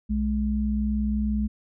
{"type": "tone pair together", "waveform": "sine", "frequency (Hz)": [62.8, 211.2], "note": ["B1", "G#3"], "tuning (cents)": [30, 29], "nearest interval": "octave + major sixth", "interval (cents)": 2099, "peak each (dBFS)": [-26, -24], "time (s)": [0.09, 1.48], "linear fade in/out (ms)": 20, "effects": []}